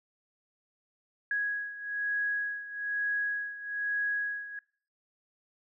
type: beating tone pair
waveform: sine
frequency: 1661.2 / 1662.3 Hz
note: G#6 / G#6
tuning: 0 / +1 cents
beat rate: 1.1 Hz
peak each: -31 / -35 dBFS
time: 1.31-4.59 s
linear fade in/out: 2 ms
effects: noise-tail reverb RT60 0.5 s tail -24 dB re dry